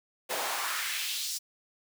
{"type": "noise with high-pass filter sweep", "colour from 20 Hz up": "pink", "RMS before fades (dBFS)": -33, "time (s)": [0.29, 1.39], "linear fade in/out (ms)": 20, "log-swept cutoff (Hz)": [510, 5800], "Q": 1.8, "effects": []}